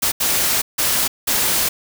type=noise bursts at uneven times; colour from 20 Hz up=white; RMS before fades=-18 dBFS; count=4; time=0.02-0.12 / 0.2-0.62 / 0.78-1.08 / 1.27-1.69 s; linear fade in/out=10 ms; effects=none